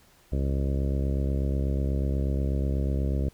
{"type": "harmonic tone", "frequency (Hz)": 68.2, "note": "C#2", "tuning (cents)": -28, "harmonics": [1, 2, 3, 4, 5, 6, 7, 8, 9], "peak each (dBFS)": [-25, -31, -35, -37, -39, -41, -42, -43, -44], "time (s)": [0.32, 3.29], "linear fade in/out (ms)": 5, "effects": ["pink hiss -59 dBFS RMS until 3.33 s"]}